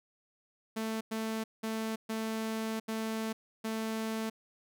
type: tone bursts at uneven times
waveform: sawtooth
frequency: 221.5 Hz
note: A3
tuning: 12 cents sharp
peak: -29 dBFS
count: 6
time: 0.76-1.01 / 1.11-1.44 / 1.63-1.96 / 2.09-2.8 / 2.88-3.33 / 3.64-4.3 s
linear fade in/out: 10 ms
effects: none